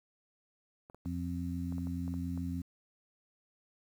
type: clicks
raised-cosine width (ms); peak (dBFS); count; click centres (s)
1; -37; 9; 0.899 / 0.946 / 1.057 / 1.724 / 1.782 / 1.871 / 2.079 / 2.14 / 2.376
type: harmonic tone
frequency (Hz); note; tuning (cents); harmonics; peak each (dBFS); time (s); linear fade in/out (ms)
87; F2; -6; 1 / 2 / 3; -38 / -39 / -38; 1.05-2.62; 10
effects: 10-bit